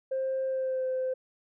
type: tone with pitch glide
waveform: sine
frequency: 528 to 517.1 Hz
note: C5 to C5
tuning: +16 to -20 cents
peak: -26 dBFS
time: 0.11-1.14 s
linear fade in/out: 10 ms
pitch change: -36 cents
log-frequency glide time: 0.46-0.86 s
effects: tanh soft clip ceiling -24 dBFS